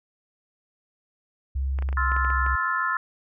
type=tone; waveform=sine; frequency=67.3 Hz; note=C2; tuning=49 cents sharp; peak=-23 dBFS; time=1.55-2.56 s; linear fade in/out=10 ms
type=clicks; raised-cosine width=0.5 ms; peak=-22 dBFS; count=9; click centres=1.788 / 1.824 / 1.889 / 1.928 / 2.119 / 2.165 / 2.248 / 2.303 / 2.464 s
type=chord; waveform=sine; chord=F major seventh; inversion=second; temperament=just; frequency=1047.7 / 1309.6 / 1396.9 / 1746.1 Hz; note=C6 / E6 / F6 / A6; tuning=+2 / -12 / 0 / -14 cents; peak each=-28 dBFS; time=1.97-2.97 s; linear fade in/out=2 ms
effects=none